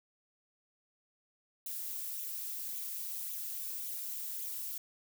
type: noise with flanger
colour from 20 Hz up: violet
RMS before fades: -40 dBFS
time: 1.66-4.78 s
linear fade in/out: 2 ms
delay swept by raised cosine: 0.29 to 3.69 ms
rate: 1.8 Hz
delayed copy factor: +0.5
effects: none